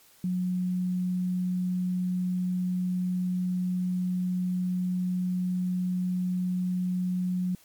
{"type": "tone", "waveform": "sine", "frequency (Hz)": 181.7, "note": "F#3", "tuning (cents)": -31, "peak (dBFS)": -25, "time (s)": [0.24, 7.55], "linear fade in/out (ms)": 2, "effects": ["white hiss -58 dBFS RMS until 7.64 s", "MP3 96 kbps"]}